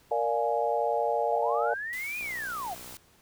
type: chord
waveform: sine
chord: Bb dominant seventh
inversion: none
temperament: equal with one note detuned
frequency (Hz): 466.2 / 587.3 / 698.5 / 835.4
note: Bb4 / D5 / F5 / Ab5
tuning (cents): 0 / 0 / 0 / +10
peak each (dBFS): -30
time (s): 0.11-1.74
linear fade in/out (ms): 5
type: linear two-way sweep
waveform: sine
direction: up then down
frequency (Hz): 638 to 2489 to 638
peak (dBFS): -32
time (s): 1.31-2.75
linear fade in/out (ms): 20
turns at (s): 2.19
type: band-stop noise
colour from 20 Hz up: white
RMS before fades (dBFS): -45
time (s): 1.93-2.97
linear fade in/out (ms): 0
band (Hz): 380 to 810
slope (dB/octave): 48
type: click train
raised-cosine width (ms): 1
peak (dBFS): -35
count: 46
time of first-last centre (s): 2.21-2.942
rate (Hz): 61.5
effects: pink hiss -61 dBFS RMS until 3.21 s